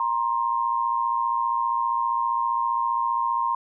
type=tone pair together; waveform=sine; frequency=940 / 1055.1 Hz; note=A#5 / C6; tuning=+14 / +14 cents; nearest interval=major second; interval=200 cents; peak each=-24 dBFS; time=0-3.55 s; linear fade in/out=2 ms; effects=none